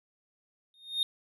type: tone with exponential growth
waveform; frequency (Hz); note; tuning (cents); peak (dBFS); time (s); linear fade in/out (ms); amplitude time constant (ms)
triangle; 3690; A#7; -18; -21; 0.74-1.03; 1; 61
effects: resampled to 32000 Hz